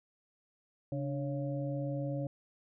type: harmonic tone with a mistuned harmonic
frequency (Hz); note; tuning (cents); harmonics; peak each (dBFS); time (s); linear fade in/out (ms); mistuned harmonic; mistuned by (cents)
138.59; C#3; 0; 1 / 2 / 4 / 5; -35 / -39 / -39 / -51; 0.92-2.27; 2; 2; +89
effects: none